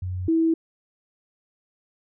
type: tone pair in turn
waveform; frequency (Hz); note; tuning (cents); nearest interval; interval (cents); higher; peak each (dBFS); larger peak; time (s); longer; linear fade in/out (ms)
sine; 91.5 / 326.1; F#2 / E4; -19 / -19; octave + minor seventh; 2200; second; -26 / -17; second; 0.02-0.28 / 0.28-0.54; neither; 5
effects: none